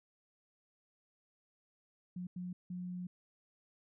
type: tone bursts at uneven times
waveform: sine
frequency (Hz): 179.7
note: F3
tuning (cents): +50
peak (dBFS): -39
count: 3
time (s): 2.16-2.27 / 2.36-2.53 / 2.7-3.07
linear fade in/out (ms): 5
effects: none